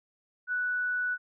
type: tone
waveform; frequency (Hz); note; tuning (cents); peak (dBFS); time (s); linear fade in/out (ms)
sine; 1480; F#6; 0; -27; 0.47-1.18; 50
effects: none